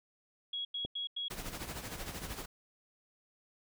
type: tone bursts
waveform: sine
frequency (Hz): 3322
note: G#7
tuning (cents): 0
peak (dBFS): -35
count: 4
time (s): 0.53-1.283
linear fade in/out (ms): 5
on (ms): 120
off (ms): 91
type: clicks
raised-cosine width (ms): 2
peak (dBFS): -27 / -35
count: 2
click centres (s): 0.85 / 1.447
type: noise with tremolo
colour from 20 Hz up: pink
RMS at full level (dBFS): -40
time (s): 1.3-2.46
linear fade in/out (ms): 10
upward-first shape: sine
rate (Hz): 13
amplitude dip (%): 60
effects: none